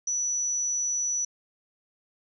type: tone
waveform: sine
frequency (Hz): 5920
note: F#8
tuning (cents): 0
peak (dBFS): -25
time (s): 0.07-1.25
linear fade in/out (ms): 5
effects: none